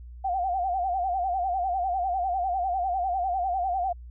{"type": "tone with vibrato", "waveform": "sine", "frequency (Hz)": 737, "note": "F#5", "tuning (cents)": -7, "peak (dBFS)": -24, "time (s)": [0.24, 3.93], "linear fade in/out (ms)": 10, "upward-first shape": "sine", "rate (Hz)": 10, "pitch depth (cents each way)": 110, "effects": ["added 60 Hz sine -40 dBFS peak until 4.1 s"]}